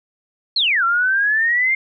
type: exponential two-way sweep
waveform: sine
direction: down then up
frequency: 4386 to 1348 to 2134 Hz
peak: -14 dBFS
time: 0.56-1.75 s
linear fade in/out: 5 ms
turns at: 0.84 s
effects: none